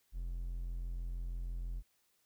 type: tone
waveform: triangle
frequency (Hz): 43.11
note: F1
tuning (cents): -22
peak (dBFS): -35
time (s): 0.12-1.83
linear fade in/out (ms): 50
effects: white hiss -75 dBFS RMS until 2.25 s